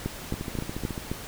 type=two click trains; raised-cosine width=3 ms; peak=-19 / -15 dBFS; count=10 / 5; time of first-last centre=0.34-0.978 / 0.06-1.115 s; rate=14.1 / 3.79 Hz; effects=pink hiss -40 dBFS RMS until 1.27 s